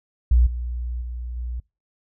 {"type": "tone with level steps", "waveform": "sine", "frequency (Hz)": 60.3, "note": "B1", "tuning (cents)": -41, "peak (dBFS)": [-12, -25, -28, -26], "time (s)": [0.31, 1.6], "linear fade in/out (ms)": 5, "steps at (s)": [0.46, 1.01, 1.36], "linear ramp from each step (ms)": 10, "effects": ["noise-tail reverb RT60 0.3 s tail -26 dB re dry"]}